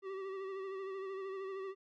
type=tone with vibrato; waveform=square; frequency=385.5 Hz; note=G4; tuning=29 cents flat; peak=-40 dBFS; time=0.02-1.75 s; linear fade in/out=50 ms; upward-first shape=sine; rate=13 Hz; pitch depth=38 cents each way; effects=low-pass 2000 Hz 12 dB/octave + MP3 64 kbps